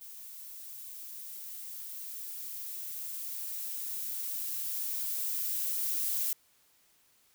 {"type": "noise with level ramp", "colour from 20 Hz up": "violet", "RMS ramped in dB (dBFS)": [-47, -31], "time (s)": [0.01, 6.33], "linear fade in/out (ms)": 2, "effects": ["white hiss -67 dBFS RMS until 7.34 s"]}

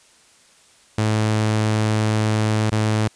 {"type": "tone with dropouts", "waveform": "sawtooth", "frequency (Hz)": 108.3, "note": "A2", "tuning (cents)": -27, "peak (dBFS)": -13, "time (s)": [0.98, 3.08], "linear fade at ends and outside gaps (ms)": 5, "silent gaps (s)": [2.701, 2.719], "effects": ["white hiss -53 dBFS RMS until 3.15 s", "resampled to 22050 Hz"]}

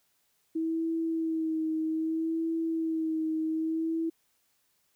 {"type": "tone with vibrato", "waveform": "sine", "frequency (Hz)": 322, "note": "E4", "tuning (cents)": -41, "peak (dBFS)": -27, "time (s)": [0.55, 4.1], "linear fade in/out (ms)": 10, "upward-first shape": "sine", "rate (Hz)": 0.63, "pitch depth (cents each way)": 30, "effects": ["white hiss -72 dBFS RMS until 4.95 s"]}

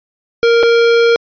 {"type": "tone with dropouts", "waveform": "square", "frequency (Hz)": 466.2, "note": "A#4", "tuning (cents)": 0, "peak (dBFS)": -8, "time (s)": [0.43, 1.16], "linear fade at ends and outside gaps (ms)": 0, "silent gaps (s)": [0.629, 0.633], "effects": ["resampled to 11025 Hz"]}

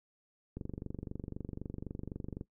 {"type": "click train", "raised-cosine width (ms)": 3, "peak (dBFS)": -27, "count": 45, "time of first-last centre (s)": [0.57, 2.411], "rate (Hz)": 23.9, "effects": ["noise-tail reverb RT60 0.1 s tail -17 dB re dry"]}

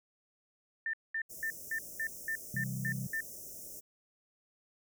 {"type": "tone bursts", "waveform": "sine", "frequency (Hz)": 1793, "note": "A6", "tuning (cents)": 32, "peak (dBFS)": -32, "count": 9, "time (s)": [0.86, 3.206], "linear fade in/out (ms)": 2, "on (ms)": 74, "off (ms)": 210}
{"type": "band-stop noise", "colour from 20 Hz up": "white", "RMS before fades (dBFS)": -47, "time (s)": [1.29, 3.81], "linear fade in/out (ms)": 20, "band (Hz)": [670, 5400], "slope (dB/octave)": 96}
{"type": "chord", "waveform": "sine", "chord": "C major", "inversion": "none", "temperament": "equal", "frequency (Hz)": [130.81, 164.81, 196], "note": ["C3", "E3", "G3"], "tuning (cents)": [0, 0, 0], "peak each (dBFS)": [-37, -43, -41], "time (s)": [2.54, 3.07], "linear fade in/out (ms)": 2}
{"effects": []}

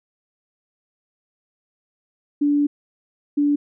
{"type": "tone bursts at uneven times", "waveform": "sine", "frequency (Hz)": 290, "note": "D4", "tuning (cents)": -22, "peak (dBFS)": -15, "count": 2, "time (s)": [[2.41, 2.67], [3.37, 3.56]], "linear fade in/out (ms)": 10, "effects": []}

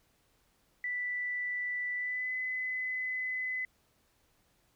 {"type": "tone with pitch glide", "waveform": "sine", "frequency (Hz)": [1975.5, 2018], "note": ["B6", "B6"], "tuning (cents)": [0, 37], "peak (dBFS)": -32, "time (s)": [0.84, 3.65], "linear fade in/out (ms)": 2, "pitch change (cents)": 37, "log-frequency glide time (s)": [1.95, 2.33], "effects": ["pink hiss -71 dBFS RMS until 4.75 s"]}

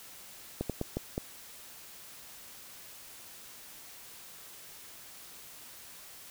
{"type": "slowing click train", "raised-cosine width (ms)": 2, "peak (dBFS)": -18, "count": 5, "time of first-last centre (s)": [0.61, 1.179], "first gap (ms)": 87, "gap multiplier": 1.34, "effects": ["white hiss -50 dBFS RMS until 6.3 s"]}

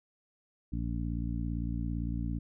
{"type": "harmonic tone", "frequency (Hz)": 57.7, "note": "A#1", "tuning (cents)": -17, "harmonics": [1, 2, 3, 4, 5], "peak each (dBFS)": [-34, -37, -39, -40, -41], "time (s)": [0.72, 2.39], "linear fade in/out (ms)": 10, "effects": []}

